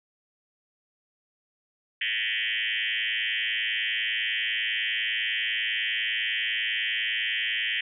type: tone with frequency modulation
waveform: sine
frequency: 2489 Hz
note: D#7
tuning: in tune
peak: -25 dBFS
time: 2.01-7.81 s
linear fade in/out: 5 ms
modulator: 110 Hz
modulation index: 6.7
effects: none